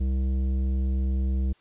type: tone with tanh clipping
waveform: triangle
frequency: 65.5 Hz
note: C2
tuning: 2 cents sharp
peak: -24 dBFS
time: 0-1.53 s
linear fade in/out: 10 ms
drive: 15 dB
effects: white hiss -62 dBFS RMS until 1.6 s + resampled to 8000 Hz